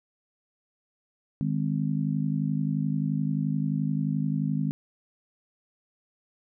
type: harmonic tone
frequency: 51.5 Hz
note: G#1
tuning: 14 cents flat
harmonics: 3 / 4 / 5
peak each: -27 / -29 / -31 dBFS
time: 1.41-4.71 s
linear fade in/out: 0 ms
effects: none